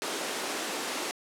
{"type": "high-pass noise", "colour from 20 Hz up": "pink", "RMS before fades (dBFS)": -33, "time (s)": [0.02, 1.11], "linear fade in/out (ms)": 0, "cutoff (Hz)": 270, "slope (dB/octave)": 24, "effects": ["low-pass 10000 Hz 12 dB/octave"]}